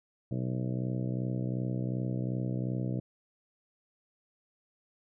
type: harmonic tone with a mistuned harmonic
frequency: 62.7 Hz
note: B1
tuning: 27 cents sharp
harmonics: 2 / 3 / 4 / 5 / 6 / 7 / 8 / 9 / 10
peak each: -32 / -36 / -41 / -40 / -47 / -48 / -47 / -48 / -51 dBFS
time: 0.31-3 s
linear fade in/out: 5 ms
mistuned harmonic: 10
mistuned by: +57 cents
effects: none